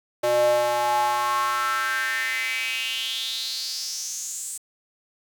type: tone with high-pass filter sweep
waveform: square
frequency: 120.8 Hz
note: B2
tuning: 38 cents flat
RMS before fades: -25 dBFS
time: 0.23-4.58 s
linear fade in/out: 10 ms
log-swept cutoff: 520 to 8300 Hz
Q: 5.6
effects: 8-bit